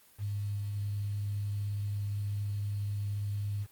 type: tone with quantisation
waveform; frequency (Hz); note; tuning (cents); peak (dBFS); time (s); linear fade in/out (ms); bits
sine; 102; G#2; -31; -31; 0.18-3.67; 50; 9
effects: white hiss -61 dBFS RMS until 3.71 s + Opus 24 kbps